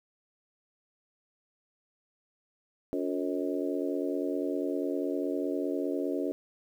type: harmonic tone with a mistuned harmonic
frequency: 89.9 Hz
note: F#2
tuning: 49 cents flat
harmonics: 3 / 4 / 5 / 6 / 7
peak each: -32 / -34 / -36 / -38 / -39 dBFS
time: 2.93-6.32 s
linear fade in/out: 0 ms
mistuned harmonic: 3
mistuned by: +92 cents
effects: 10-bit